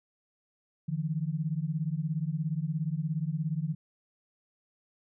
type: beating tone pair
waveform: sine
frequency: 150 / 167 Hz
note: D3 / E3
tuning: +37 / +23 cents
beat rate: 17 Hz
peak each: -31 / -32 dBFS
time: 0.88-3.75 s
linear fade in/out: 10 ms
effects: none